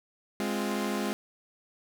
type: chord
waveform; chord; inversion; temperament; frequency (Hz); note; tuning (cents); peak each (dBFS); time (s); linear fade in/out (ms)
sawtooth; F minor; first; equal; 207.7 / 261.6 / 349.2; Ab3 / C4 / F4; 0 / 0 / 0; -27 / -31 / -31; 0.4-1.13; 0
effects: none